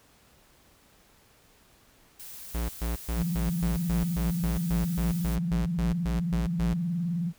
blue noise, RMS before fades -43 dBFS, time 2.19-5.36 s, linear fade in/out 10 ms
square tone bursts, 58.27 Hz, A#1, in tune, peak -28 dBFS, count 16, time 2.54-6.74 s, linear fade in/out 10 ms, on 150 ms, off 120 ms
sine tone with vibrato, 171.3 Hz, F3, 33 cents flat, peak -26 dBFS, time 3.16-7.33 s, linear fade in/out 50 ms, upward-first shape square, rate 19 Hz, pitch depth 78 cents each way
effects pink hiss -60 dBFS RMS until 7.38 s

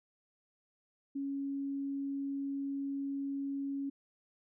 sine tone, 277.2 Hz, C#4, in tune, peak -34 dBFS, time 1.15-3.9 s, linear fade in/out 10 ms, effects none

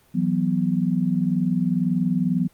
sine chord, E suspended second, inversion none, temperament equal, 164.81 / 185 / 246.9 Hz, E3 / F#3 / B3, 0 / 0 / 0 cents, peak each -24 / -22 / -24 dBFS, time 0.14-2.48 s, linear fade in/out 20 ms, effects pink hiss -58 dBFS RMS until 2.53 s + Opus 32 kbps

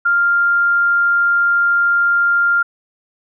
sine tone, 1396.9 Hz, F6, in tune, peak -11 dBFS, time 0.05-2.63 s, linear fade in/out 10 ms, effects none

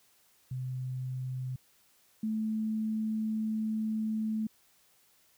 sine tone pair in turn, 128.5 / 218.2 Hz, C3 / A3, -31 / -14 cents, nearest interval major sixth, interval 917 cents, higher second, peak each -33 / -29 dBFS, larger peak second, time 0.51-1.56 / 2.23-4.47 s, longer second, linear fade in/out 5 ms, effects white hiss -66 dBFS RMS until 5.37 s

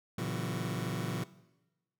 sawtooth chord, F# dominant seventh, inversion first, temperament just, 115.62 / 138.75 / 166.5 / 185 Hz, A#2 / C#3 / E3 / F#3, -14 / +2 / +18 / 0 cents, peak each -34 / -35 / -35 / -35 dBFS, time 0.18-1.24 s, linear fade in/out 5 ms, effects noise-tail reverb RT60 1.0 s tail -18 dB re dry

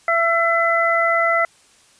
harmonic tone, 671 Hz, E5, 31 cents sharp, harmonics 1 / 2 / 3, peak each -19 / -19 / -19 dBFS, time 0.08-1.45 s, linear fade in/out 2 ms, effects white hiss -53 dBFS RMS until 1.99 s + resampled to 22050 Hz

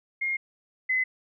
sine tone pair in turn, 2134 / 2032 Hz, C7 / B6, +34 / +49 cents, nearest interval minor second, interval 85 cents, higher first, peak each -25 / -22 dBFS, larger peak second, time 0.21-0.37 / 0.89-1.04 s, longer first, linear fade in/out 10 ms, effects none

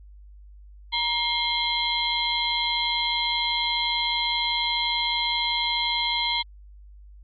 sine tone cluster, 944 / 2124 / 3173 / 3338 / 4058 Hz, A#5 / C7 / G7 / G#7 / B7, +22 / +25 / +20 / +8 / +46 cents, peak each -29 dBFS, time 0.92-6.43 s, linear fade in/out 20 ms, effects added 50 Hz sine -44 dBFS peak until 7.23 s + Opus 48 kbps

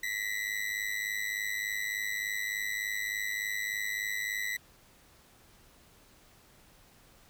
40% pulse ring-modulated tone, 1975.5 Hz, B6, in tune, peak -28 dBFS, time 0.03-4.57 s, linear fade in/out 5 ms, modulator 51.7 Hz, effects pink hiss -60 dBFS RMS until 7.29 s

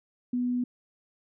sine tone, 246.6 Hz, B3, 2 cents flat, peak -25 dBFS, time 0.33-0.64 s, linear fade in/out 5 ms, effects none

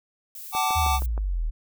violet noise, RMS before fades -39 dBFS, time 0.35-1.06 s, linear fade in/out 2 ms
square chord, D major, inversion first, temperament equal with one note detuned, 754.2 / 880 / 1174.7 Hz, F#5 / A5 / D6, +33 / 0 / 0 cents, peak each -27 dBFS, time 0.52-1 s, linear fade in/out 50 ms
click train, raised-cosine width 1 ms, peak -22 dBFS, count 5, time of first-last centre 0.55-1.178 s, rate 6.37 Hz
sine exponential sweep, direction down, 83.3 to 36.83 Hz, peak -23 dBFS, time 0.75-1.51 s, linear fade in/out 20 ms
effects none

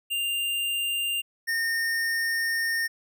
square tone pair in turn, 2794 / 1829.7 Hz, F7 / A#6, 0 / -33 cents, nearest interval perfect fifth, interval 733 cents, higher first, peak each -26 / -25 dBFS, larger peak second, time 0.1-1.22 / 1.47-2.88 s, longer second, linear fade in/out 20 ms, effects none

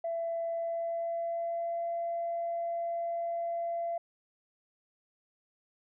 sine tone with pitch glide, 669 to 680.3 Hz, E5 to F5, +25 to -46 cents, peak -30 dBFS, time 0.04-3.98 s, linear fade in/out 5 ms, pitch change +29 cents, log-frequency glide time 0.48-1.86 s, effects tanh soft clip ceiling -26 dBFS

